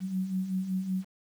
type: beating tone pair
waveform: sine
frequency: 183.5 / 188.8 Hz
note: F#3 / F#3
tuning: -14 / +35 cents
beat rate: 5.3 Hz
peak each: -36 / -29 dBFS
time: 0-1.05 s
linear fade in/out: 50 ms
effects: 9-bit